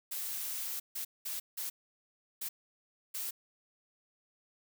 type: noise bursts at uneven times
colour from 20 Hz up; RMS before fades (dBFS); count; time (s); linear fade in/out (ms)
blue; -38; 6; 0.11-0.8 / 0.95-1.05 / 1.25-1.4 / 1.57-1.7 / 2.41-2.49 / 3.14-3.31; 10
effects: none